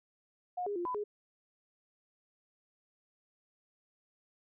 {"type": "tone with pitch steps", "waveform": "sine", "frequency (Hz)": [720, 408.9, 349.4, 1001, 415.8], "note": ["F#5", "G#4", "F4", "B5", "G#4"], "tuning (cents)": [-47, -27, 1, 23, 2], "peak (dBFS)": -33, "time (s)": [0.57, 1.04], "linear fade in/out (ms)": 10, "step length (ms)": 94, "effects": []}